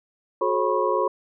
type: tone cluster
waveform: sine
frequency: 367.7 / 430 / 541 / 981 / 1088 Hz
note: F#4 / A4 / C#5 / B5 / C#6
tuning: -11 / -40 / -42 / -12 / -33 cents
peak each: -26 / -26 / -25 / -26 / -27 dBFS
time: 0.41-1.08 s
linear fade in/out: 5 ms
effects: none